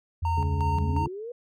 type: tone with pitch glide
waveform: sine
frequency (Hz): 84.6 to 83.68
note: E2 to E2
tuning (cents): +45 to +27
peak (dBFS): -24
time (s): 0.22-1.04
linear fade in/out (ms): 10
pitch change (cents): -18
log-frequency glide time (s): 0.39-0.76
type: tone with tremolo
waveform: triangle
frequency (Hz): 919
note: A#5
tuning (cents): -25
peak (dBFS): -24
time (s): 0.25-1.06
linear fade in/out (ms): 2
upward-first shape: square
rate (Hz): 2.8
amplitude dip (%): 65
type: harmonic tone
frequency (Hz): 70.2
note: C#2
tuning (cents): +22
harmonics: 1 / 2 / 3 / 4 / 6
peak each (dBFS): -35 / -30 / -40 / -39 / -38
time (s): 0.37-1.08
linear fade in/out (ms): 5
type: linear sweep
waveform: sine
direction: up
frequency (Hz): 164.81 to 493.9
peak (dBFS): -33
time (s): 0.76-1.32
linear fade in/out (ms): 5
effects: MP3 96 kbps